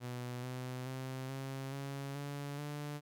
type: tone with pitch steps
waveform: sawtooth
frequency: 123.47 / 127.09 / 130.81 / 134.64 / 138.59 / 142.65 / 146.83 Hz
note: B2 / C3 / C3 / C3 / C#3 / C#3 / D3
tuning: 0 / -50 / 0 / +50 / 0 / +50 / 0 cents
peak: -36 dBFS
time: 0-3.01 s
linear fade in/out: 50 ms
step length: 430 ms
effects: none